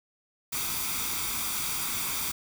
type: noise with comb filter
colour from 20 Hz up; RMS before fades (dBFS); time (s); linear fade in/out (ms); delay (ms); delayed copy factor
white; -31; 0.52-2.32; 10; 0.85; +0.6
effects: none